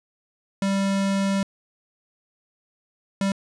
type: tone bursts at uneven times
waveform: square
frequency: 196 Hz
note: G3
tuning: in tune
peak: -21 dBFS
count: 2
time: 0.62-1.43 / 3.21-3.32 s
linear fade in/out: 2 ms
effects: resampled to 22050 Hz